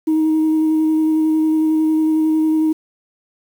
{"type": "tone with vibrato", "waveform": "sine", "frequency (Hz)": 314.2, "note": "D#4", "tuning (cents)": 17, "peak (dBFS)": -11, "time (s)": [0.07, 2.73], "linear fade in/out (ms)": 10, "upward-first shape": "square", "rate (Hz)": 11, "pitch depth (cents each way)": 9, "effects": ["tanh soft clip ceiling -10 dBFS", "7-bit"]}